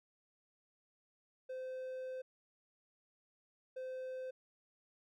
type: tone bursts at uneven times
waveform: triangle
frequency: 516 Hz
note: C5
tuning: 24 cents flat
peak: -39 dBFS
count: 2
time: 1.49-2.22 / 3.76-4.31 s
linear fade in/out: 10 ms
effects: none